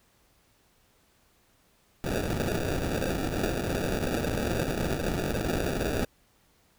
white noise with sample-and-hold, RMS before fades -29 dBFS, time 2.04-6.05 s, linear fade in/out 0 ms, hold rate 1050 Hz, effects pink hiss -65 dBFS RMS until 6.78 s

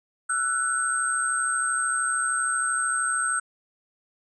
sine tone cluster, 1347 / 1480 / 8370 Hz, E6 / F#6 / C9, +37 / 0 / 0 cents, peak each -27 dBFS, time 0.29-3.4 s, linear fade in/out 10 ms, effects none

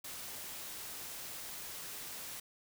white noise, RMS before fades -45 dBFS, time 0.04-2.4 s, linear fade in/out 5 ms, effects none

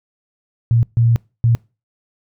sine tone bursts at uneven times, 116.54 Hz, A#2, in tune, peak -10 dBFS, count 3, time 0.71-0.83 / 0.97-1.16 / 1.44-1.55 s, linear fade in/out 0 ms, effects noise-tail reverb RT60 0.3 s tail -25 dB re dry

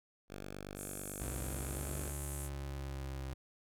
5% pulse tone, 49 Hz, G1, in tune, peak -33 dBFS, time 0.28-2.13 s, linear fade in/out 50 ms
white band-pass noise, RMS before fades -48 dBFS, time 0.75-2.5 s, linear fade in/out 50 ms, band 6900 to 12000 Hz, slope 48 dB/octave
30% pulse exponential two-way sweep, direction up then down, 62 to 71.7 to 66.4 Hz, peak -37 dBFS, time 1.2-3.34 s, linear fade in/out 10 ms, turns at 1.99 s
effects none

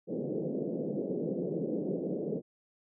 white band-pass noise, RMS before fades -34 dBFS, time 0.07-2.42 s, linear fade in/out 50 ms, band 150 to 520 Hz, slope 48 dB/octave, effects none

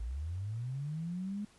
sine linear sweep, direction up, 51.91 to 210.7 Hz, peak -35 dBFS, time 0-1.45 s, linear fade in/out 5 ms, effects pink hiss -63 dBFS RMS until 1.58 s + resampled to 24000 Hz

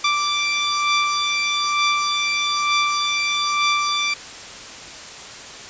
15% pulse beating tone pair, 1173 / 1174.1 Hz, D6 / D6, -2 / -1 cents, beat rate 1.1 Hz, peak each -13 / -18 dBFS, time 0.04-4.14 s, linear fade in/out 5 ms, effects white hiss -36 dBFS RMS until 5.69 s + resampled to 16000 Hz

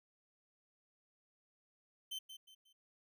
40% pulse tone with echo, 3085 Hz, G7, 28 cents flat, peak -40 dBFS, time 2.11-2.19 s, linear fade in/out 10 ms, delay 180 ms, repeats 3, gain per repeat -9 dB, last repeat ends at 2.73 s, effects none

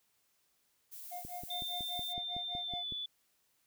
violet noise, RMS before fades -48 dBFS, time 0.91-2.14 s, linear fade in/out 20 ms
triangle tone with tremolo, 712 Hz, F5, 33 cents sharp, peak -38 dBFS, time 1.11-2.84 s, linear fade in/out 10 ms, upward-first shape sine, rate 5 Hz, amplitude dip 100%
click train, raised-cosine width 3 ms, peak -34 dBFS, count 10, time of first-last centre 1.25-2.923 s, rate 5.38 Hz
sine tone with pitch glide, 3586 to 3468 Hz, A7 to A7, +32 to -26 cents, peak -37 dBFS, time 1.5-3.06 s, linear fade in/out 5 ms, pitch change -58 cents, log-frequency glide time 2.58-2.9 s
effects white hiss -75 dBFS RMS until 3.66 s

